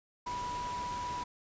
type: tone in noise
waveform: sine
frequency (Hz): 980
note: B5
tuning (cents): -14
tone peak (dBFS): -35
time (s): 0.26-1.24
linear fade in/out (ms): 10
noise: pink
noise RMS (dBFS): -44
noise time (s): 0.26-1.24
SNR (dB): +6
effects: resampled to 16000 Hz